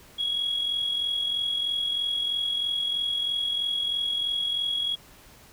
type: tone with amplitude modulation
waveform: sine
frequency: 3322 Hz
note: G#7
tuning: in tune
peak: -21 dBFS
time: 0.18-4.96 s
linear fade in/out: 20 ms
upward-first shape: sine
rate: 43.1 Hz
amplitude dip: 55%
effects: tanh soft clip ceiling -20 dBFS + pink hiss -52 dBFS RMS until 5.52 s